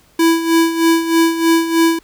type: tone with tremolo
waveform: square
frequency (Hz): 330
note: E4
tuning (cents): +2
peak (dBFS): -9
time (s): 0.19-1.99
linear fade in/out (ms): 5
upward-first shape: sine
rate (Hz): 3.2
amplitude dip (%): 70
effects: pink hiss -52 dBFS RMS until 2.03 s